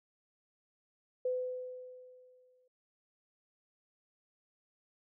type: tone with exponential decay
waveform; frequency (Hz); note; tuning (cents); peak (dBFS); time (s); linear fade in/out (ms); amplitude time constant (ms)
sine; 505; B4; +39; -29; 1.25-2.68; 5; 310
effects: none